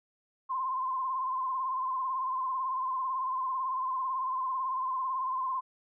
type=tone with vibrato; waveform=sine; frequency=1041 Hz; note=C6; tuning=9 cents flat; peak=-29 dBFS; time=0.49-5.61 s; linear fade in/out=20 ms; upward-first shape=sine; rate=18 Hz; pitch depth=55 cents each way; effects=none